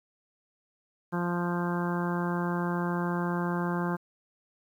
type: harmonic tone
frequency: 174.61 Hz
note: F3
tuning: in tune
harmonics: 1 / 2 / 3 / 4 / 5 / 6 / 7 / 8 / 9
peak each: -29 / -34 / -40 / -41 / -38 / -38 / -42 / -43 / -40 dBFS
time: 1.12-3.97 s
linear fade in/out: 20 ms
effects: 10-bit